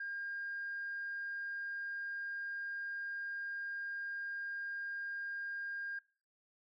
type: tone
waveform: sine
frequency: 1610 Hz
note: G6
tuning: 46 cents sharp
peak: -38 dBFS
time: 0-5.99 s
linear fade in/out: 5 ms
effects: noise-tail reverb RT60 0.4 s tail -21 dB re dry + tanh soft clip ceiling -34 dBFS